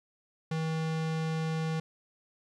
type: tone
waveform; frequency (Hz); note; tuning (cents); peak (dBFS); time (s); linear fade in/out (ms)
square; 160; D#3; +49; -30; 0.51-1.8; 5
effects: low-pass 6000 Hz 12 dB/octave + 12-bit